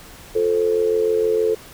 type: tone with amplitude modulation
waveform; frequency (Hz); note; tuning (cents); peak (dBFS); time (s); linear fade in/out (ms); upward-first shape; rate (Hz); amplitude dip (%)
sine; 440; A4; 0; -12; 0.35-1.55; 10; sine; 86.4; 75
effects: pink hiss -42 dBFS RMS until 1.73 s